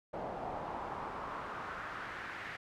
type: noise with band-pass filter sweep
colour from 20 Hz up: brown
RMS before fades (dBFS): -42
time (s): 0.13-2.57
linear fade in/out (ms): 10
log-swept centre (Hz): 690 to 1900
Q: 2.4
effects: none